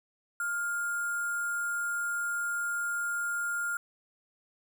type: tone with sample-and-hold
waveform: sine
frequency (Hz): 1405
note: F6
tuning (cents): +10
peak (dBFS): -29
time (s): 0.4-3.77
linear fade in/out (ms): 2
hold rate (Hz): 8820
effects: none